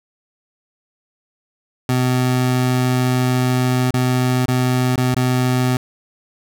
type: tone with dropouts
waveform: 25% pulse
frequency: 126.6 Hz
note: B2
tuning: 43 cents sharp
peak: -11 dBFS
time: 1.89-5.77 s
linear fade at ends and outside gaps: 2 ms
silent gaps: 3.907-3.939 / 4.458-4.482 / 4.958-4.978 / 5.145-5.164 s
effects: none